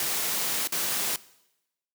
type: noise with dropouts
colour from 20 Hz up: white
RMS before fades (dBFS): -28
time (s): 0-1.16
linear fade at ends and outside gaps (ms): 2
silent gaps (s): 0.674-0.722
effects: noise-tail reverb RT60 0.9 s tail -20 dB re dry + high-pass 150 Hz 12 dB/octave